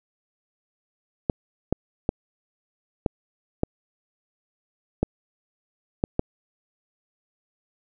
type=clicks; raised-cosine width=2 ms; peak=-7 dBFS; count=8; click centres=1.298 / 1.726 / 2.091 / 3.062 / 3.634 / 5.03 / 6.039 / 6.194 s; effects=none